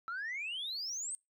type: exponential sweep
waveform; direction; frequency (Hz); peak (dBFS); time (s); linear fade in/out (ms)
sine; up; 1312 to 8660; -35; 0.08-1.15; 0
effects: noise-tail reverb RT60 0.2 s tail -26 dB re dry + tanh soft clip ceiling -34 dBFS